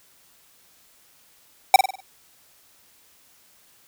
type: tone with echo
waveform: square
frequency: 769 Hz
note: G5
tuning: 33 cents flat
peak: -7 dBFS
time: 1.74-1.76 s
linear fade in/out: 2 ms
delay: 49 ms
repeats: 5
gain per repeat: -7 dB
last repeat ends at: 2.005 s
effects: white hiss -57 dBFS RMS until 3.87 s